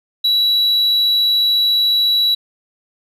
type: tone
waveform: sine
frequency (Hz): 3918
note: B7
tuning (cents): -15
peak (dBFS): -9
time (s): 0.24-2.35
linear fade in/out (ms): 10
effects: tanh soft clip ceiling -11 dBFS + 8-bit